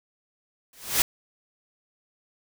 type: noise with exponential growth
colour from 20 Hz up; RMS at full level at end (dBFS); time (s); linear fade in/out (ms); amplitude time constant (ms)
white; -17; 0.73-1.02; 1; 63
effects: none